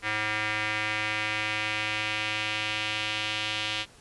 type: tone with band-pass filter sweep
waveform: square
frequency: 107.3 Hz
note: A2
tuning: 43 cents flat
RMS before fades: -30 dBFS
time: 0.02-3.86 s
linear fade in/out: 50 ms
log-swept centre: 2000 to 3100 Hz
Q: 2.4
effects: pink hiss -54 dBFS RMS until 4 s + resampled to 24000 Hz